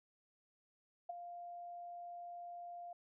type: tone with ADSR envelope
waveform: sine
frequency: 698.5 Hz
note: F5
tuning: in tune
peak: -37 dBFS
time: 1.09-2.93 s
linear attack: 8 ms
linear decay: 15 ms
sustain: -9 dB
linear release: 4 ms
effects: none